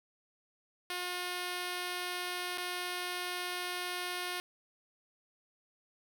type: tone with dropouts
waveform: 5% pulse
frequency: 358.4 Hz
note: F4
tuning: 45 cents sharp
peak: -24 dBFS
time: 0.9-4.4 s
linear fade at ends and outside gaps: 1 ms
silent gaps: 2.575-2.581 s
effects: none